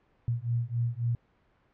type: beating tone pair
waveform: sine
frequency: 116.54 / 120.24 Hz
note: A#2 / B2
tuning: 0 / -46 cents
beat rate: 3.7 Hz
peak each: -30 dBFS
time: 0.28-1.15 s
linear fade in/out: 0 ms
effects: pink hiss -67 dBFS RMS until 1.73 s + low-pass 2000 Hz 12 dB/octave